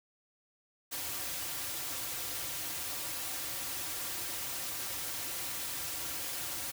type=noise with comb filter; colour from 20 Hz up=white; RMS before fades=-38 dBFS; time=0.91-6.72 s; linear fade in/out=20 ms; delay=4.7 ms; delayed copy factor=-0.65; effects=none